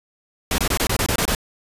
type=noise bursts; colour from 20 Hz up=pink; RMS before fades=-20 dBFS; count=9; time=0.51-1.35 s; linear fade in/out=2 ms; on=72 ms; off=24 ms; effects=resampled to 32000 Hz